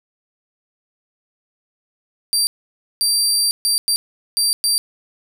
25% pulse tone bursts at uneven times, 4699 Hz, D8, in tune, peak -10 dBFS, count 6, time 2.33-2.47 / 3.01-3.51 / 3.65-3.78 / 3.88-3.96 / 4.37-4.53 / 4.64-4.78 s, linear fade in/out 0 ms, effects none

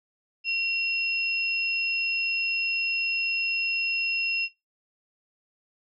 sine tone pair together, 2736 / 5165 Hz, F7 / E8, -36 / -36 cents, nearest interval major seventh, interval 1100 cents, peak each -24 / -32 dBFS, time 0.44-4.49 s, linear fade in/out 50 ms, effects noise-tail reverb RT60 0.2 s tail -20 dB re dry

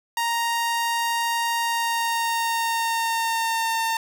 sawtooth tone with pitch glide, 932.3 to 906.3 Hz, A#5 to A#5, 0 to -49 cents, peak -18 dBFS, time 0.17-3.97 s, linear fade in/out 2 ms, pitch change -49 cents, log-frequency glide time 1.59-3.83 s, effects none

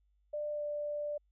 sine tone with pitch glide, 595 to 589.9 Hz, D5 to D5, +22 to +8 cents, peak -34 dBFS, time 0.33-1.18 s, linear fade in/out 10 ms, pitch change -14 cents, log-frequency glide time 0.52-0.63 s, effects added 50 Hz sine -69 dBFS peak until 1.31 s

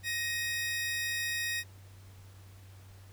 sawtooth tone pair together, 1875.4 / 2512 Hz, A#6 / D#7, +10 / +16 cents, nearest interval perfect fourth, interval 506 cents, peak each -29 / -35 dBFS, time 0.03-1.64 s, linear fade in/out 50 ms, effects added 96 Hz sine -50 dBFS peak until 3.12 s + pink hiss -60 dBFS RMS until 3.12 s

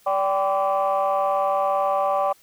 sine tone cluster, 580 / 779 / 1017 / 1161 Hz, D5 / G5 / C6 / D6, -22 / -11 / -50 / -20 cents, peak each -22 / -22 / -28 / -25 dBFS, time 0.06-2.33 s, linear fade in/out 10 ms, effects tanh soft clip ceiling -12 dBFS + white hiss -56 dBFS RMS until 2.42 s

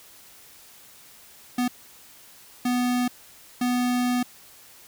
square tone bursts at uneven times, 246.9 Hz, B3, in tune, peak -22 dBFS, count 3, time 1.58-1.68 / 2.65-3.08 / 3.61-4.23 s, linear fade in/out 5 ms, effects white hiss -50 dBFS RMS until 4.87 s

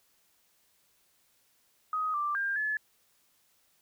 sine tone with pitch steps, 1256 / 1178 / 1599 / 1719 Hz, D#6 / D6 / G6 / A6, +16 / +5 / +34 / -41 cents, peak -28 dBFS, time 1.93-2.77 s, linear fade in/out 2 ms, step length 210 ms, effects white hiss -69 dBFS RMS until 3.81 s

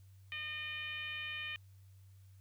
sine tone with frequency modulation, 2434 Hz, D#7, 39 cents flat, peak -39 dBFS, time 0.32-1.56 s, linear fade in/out 0 ms, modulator 606 Hz, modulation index 1.2, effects added 96 Hz sine -56 dBFS peak until 2.4 s + white hiss -74 dBFS RMS until 2.4 s

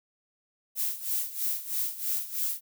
violet noise with tremolo, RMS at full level -28 dBFS, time 0.75-2.61 s, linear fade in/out 50 ms, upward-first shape sine, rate 3.1 Hz, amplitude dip 80%, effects none

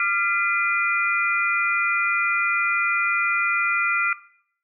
sine tone cluster, 1190 / 1387 / 2015 / 2413 Hz, D6 / F6 / B6 / D7, +22 / -12 / +34 / +46 cents, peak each -30 / -22 / -26 / -23 dBFS, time 0-4.13 s, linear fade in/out 2 ms, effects noise-tail reverb RT60 0.6 s tail -18 dB re dry

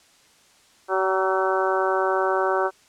harmonic tone with a mistuned harmonic, 189.8 Hz, F#3, 44 cents sharp, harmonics 2 / 3 / 4 / 5 / 6 / 7 / 8, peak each -24 / -26 / -27 / -28 / -29 / -29 / -30 dBFS, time 0.88-2.71 s, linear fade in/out 50 ms, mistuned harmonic 5, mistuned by -26 cents, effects white hiss -56 dBFS RMS until 2.88 s + low-pass 8000 Hz 12 dB/octave

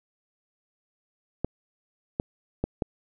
clicks, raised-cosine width 2 ms, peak -12 dBFS, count 4, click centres 1.446 / 2.199 / 2.64 / 2.822 s, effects none

